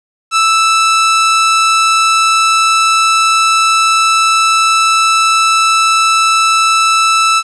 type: tone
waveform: sawtooth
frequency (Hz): 1318.5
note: E6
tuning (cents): 0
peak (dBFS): -4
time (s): 0.31-7.43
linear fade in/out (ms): 50
effects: resampled to 22050 Hz + 7-bit